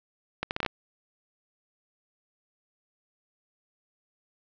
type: accelerating click train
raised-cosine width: 0.3 ms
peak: -12 dBFS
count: 7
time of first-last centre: 0.43-0.662 s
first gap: 79 ms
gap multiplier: 0.7
effects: low-pass 5000 Hz 12 dB/octave